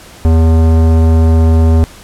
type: tone with tanh clipping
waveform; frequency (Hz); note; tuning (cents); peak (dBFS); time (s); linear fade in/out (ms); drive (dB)
sine; 81.1; E2; -28; -7; 0.25-1.84; 0; 18
effects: pink hiss -36 dBFS RMS until 2.03 s + low-pass 12000 Hz 12 dB/octave